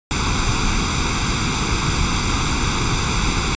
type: noise with comb filter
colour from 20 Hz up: pink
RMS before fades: -19 dBFS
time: 0.11-3.55 s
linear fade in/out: 0 ms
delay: 0.83 ms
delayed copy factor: +0.8
effects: resampled to 16000 Hz